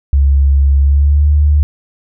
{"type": "tone with pitch glide", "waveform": "sine", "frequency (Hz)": [69.3, 73.85], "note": ["C#2", "D2"], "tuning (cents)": [0, 10], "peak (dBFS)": -6, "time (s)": [0.13, 1.63], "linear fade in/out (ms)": 0, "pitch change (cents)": 110, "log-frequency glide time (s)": [0.79, 1.28], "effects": []}